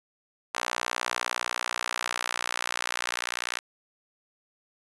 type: tone with high-pass filter sweep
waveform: sawtooth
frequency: 60.2 Hz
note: B1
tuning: 44 cents flat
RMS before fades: -32 dBFS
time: 0.54-3.59 s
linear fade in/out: 5 ms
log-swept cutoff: 1000 to 1600 Hz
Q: 1.1
effects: resampled to 22050 Hz

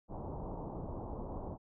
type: low-pass noise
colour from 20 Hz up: pink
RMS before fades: -42 dBFS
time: 0.08-1.58 s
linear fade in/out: 50 ms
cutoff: 1000 Hz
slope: 48 dB/octave
effects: none

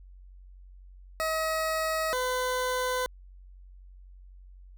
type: tone pair in turn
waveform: 20% pulse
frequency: 637 / 505.6 Hz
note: D#5 / B4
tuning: +41 / +41 cents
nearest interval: major third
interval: 400 cents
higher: first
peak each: -22 dBFS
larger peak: neither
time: 1.2-2.13 / 2.13-3.06 s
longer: neither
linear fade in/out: 0 ms
effects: added 46 Hz sine -47 dBFS peak until 4.77 s

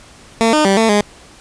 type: tone with pitch steps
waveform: 15% pulse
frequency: 226.8 / 305.2 / 195.2 / 224.2 / 206.7 Hz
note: A#3 / D#4 / G3 / A3 / G#3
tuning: -47 / -33 / -7 / +33 / -8 cents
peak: -4 dBFS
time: 0.41-1.01 s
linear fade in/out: 0 ms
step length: 120 ms
effects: pink hiss -42 dBFS RMS until 1.4 s + resampled to 22050 Hz

